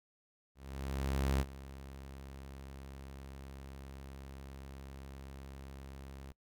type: tone with ADSR envelope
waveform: sawtooth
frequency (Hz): 67.7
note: C#2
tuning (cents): -40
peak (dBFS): -25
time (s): 0.55-6.32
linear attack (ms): 850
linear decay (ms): 47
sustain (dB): -18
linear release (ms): 4
effects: noise-tail reverb RT60 0.1 s tail -23 dB re dry